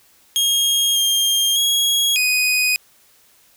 sawtooth tone with pitch steps, 3254 / 3210 / 3310 / 2493 Hz, G#7 / G7 / G#7 / D#7, -36 / +40 / -6 / +3 cents, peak -12 dBFS, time 0.36-2.76 s, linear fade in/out 0 ms, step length 600 ms, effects white hiss -54 dBFS RMS until 3.56 s

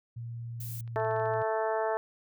sine tone with pitch glide, 117.1 to 116.09 Hz, A#2 to A#2, +8 to -7 cents, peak -36 dBFS, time 0.16-1.43 s, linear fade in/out 10 ms, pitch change -15 cents, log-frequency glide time 0.52-0.79 s
violet noise, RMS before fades -43 dBFS, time 0.6-0.81 s, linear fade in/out 5 ms
clicks, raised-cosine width 0.3 ms, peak -40 dBFS, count 9, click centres 0.877 / 1 / 1.048 / 1.111 / 1.164 / 1.198 / 1.257 / 1.338 / 1.418 s
harmonic tone, 220 Hz, A3, in tune, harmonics 2 / 3 / 4 / 5 / 6 / 7 / 8, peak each -32 / -31 / -33 / -40 / -41 / -44 / -42 dBFS, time 0.96-1.97 s, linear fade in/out 0 ms
effects none

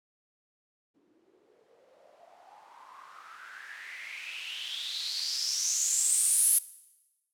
violet noise with low-pass filter sweep, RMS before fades -33 dBFS, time 0.94-6.59 s, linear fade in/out 10 ms, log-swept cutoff 290 to 11000 Hz, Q 7.1, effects noise-tail reverb RT60 1.0 s tail -19 dB re dry

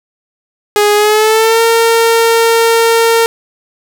sawtooth tone with pitch glide, 415.3 to 458.2 Hz, G#4 to A#4, 0 to -30 cents, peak -3 dBFS, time 0.76-3.26 s, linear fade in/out 0 ms, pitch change +170 cents, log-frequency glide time 0.95-1.61 s, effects 7-bit

